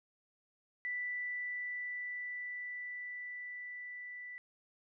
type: tone with level ramp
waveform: sine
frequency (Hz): 1975.5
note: B6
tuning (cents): 0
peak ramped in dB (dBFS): -35 to -44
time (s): 0.85-4.38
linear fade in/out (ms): 0
effects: none